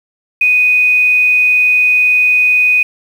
sine tone with quantisation, 2489 Hz, D#7, in tune, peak -7 dBFS, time 0.41-2.83 s, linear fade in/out 5 ms, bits 6, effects none

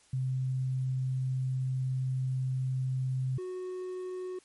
sine / triangle tone pair in turn, 130 / 367.7 Hz, C3 / F#4, -11 / -11 cents, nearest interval octave + tritone, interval 1800 cents, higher second, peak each -28 / -33 dBFS, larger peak first, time 0.13-3.38 / 3.38-4.39 s, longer first, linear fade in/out 5 ms, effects white hiss -63 dBFS RMS until 4.44 s + MP3 48 kbps

